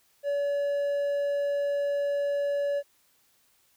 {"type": "tone", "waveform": "triangle", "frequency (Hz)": 570, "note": "C#5", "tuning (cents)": 48, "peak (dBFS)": -23, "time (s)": [0.23, 2.83], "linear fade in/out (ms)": 50, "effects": ["white hiss -66 dBFS RMS until 3.76 s"]}